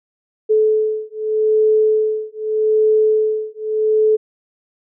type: beating tone pair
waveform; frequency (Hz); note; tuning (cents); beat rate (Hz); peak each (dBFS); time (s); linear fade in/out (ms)
sine; 432.2 / 433.02; A4 / A4; -31 / -28; 0.82; -16; 0.49-4.17; 20
effects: none